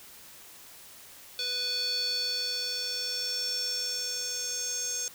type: tone with band-pass filter sweep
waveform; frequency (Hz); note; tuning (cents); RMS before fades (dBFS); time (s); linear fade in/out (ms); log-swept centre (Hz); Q
square; 493.9; B4; 0; -32; 1.39-5.08; 0; 4100 to 6600; 7.1
effects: white hiss -50 dBFS RMS until 5.14 s